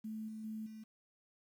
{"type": "tone with level steps", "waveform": "sine", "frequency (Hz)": 218.1, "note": "A3", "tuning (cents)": -15, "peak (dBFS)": [-40, -43, -40, -47], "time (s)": [0.04, 0.84], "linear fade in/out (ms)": 10, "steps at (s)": [0.28, 0.44, 0.66], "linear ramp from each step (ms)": 5, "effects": ["11-bit"]}